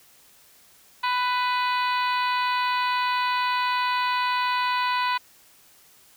harmonic tone, 496.5 Hz, B4, 9 cents sharp, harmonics 2 / 3 / 4 / 5 / 6 / 7 / 8 / 9, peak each -23 / -31 / -33 / -32 / -37 / -40 / -35 / -40 dBFS, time 1.03-5.18 s, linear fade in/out 10 ms, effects white hiss -55 dBFS RMS until 6.16 s

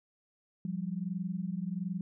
sine tone pair together, 174.26 / 195.6 Hz, F3 / G3, -4 / -4 cents, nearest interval major second, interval 200 cents, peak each -35 / -36 dBFS, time 0.65-2.01 s, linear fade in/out 2 ms, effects none

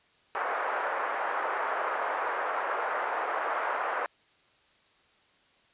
white band-pass noise, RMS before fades -31 dBFS, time 0.35-4.06 s, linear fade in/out 0 ms, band 490 to 1500 Hz, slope 24 dB/octave, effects white hiss -64 dBFS RMS until 5.73 s + resampled to 8000 Hz

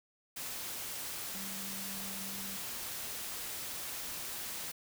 sine tone in noise, 194.7 Hz, G3, 12 cents flat, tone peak -47 dBFS, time 1.34-2.57 s, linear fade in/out 10 ms, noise white, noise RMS -41 dBFS, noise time 0.36-4.72 s, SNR -9 dB, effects none

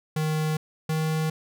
square tone pair in turn, 155.56 / 157.46 Hz, D#3 / D#3, 0 / +21 cents, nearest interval unison, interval 21 cents, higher second, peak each -24 dBFS, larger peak neither, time 0.16-0.57 / 0.89-1.3 s, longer neither, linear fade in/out 5 ms, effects none

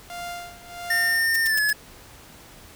sawtooth tone with tremolo, 698.5 Hz, F5, in tune, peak -27 dBFS, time 0.1-1.26 s, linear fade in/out 0 ms, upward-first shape sine, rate 1.5 Hz, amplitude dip 85%
square tone with pitch glide, 1817 to 1705.1 Hz, A#6 to G#6, -45 to +45 cents, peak -20 dBFS, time 0.9-1.73 s, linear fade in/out 5 ms, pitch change -110 cents, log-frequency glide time 1.44-1.61 s
blue noise bursts, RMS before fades -27 dBFS, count 4, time 1.34-1.706 s, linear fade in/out 5 ms, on 21 ms, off 94 ms
effects pink hiss -47 dBFS RMS until 2.75 s

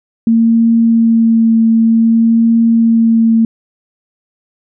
sine tone with vibrato, 227.6 Hz, A#3, 41 cents flat, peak -6 dBFS, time 0.27-3.45 s, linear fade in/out 2 ms, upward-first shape triangle, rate 0.54 Hz, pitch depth 16 cents each way, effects none

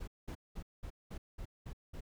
brown noise bursts, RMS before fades -43 dBFS, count 8, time 0-2.008 s, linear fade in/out 10 ms, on 76 ms, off 200 ms, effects none

